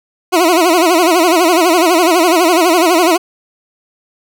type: tone with vibrato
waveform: 20% pulse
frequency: 342.6 Hz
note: F4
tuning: 33 cents flat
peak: -3 dBFS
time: 0.32-3.18 s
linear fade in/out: 20 ms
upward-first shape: sine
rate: 12 Hz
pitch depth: 140 cents each way
effects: none